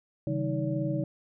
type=tone cluster; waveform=sine; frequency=136.3 / 158.3 / 192.8 / 314 / 570 Hz; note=C#3 / D#3 / G3 / D#4 / C#5; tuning=-29 / +30 / -28 / +16 / +48 cents; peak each=-31 / -34 / -37 / -32 / -35 dBFS; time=0.27-1.04 s; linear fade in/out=2 ms; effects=none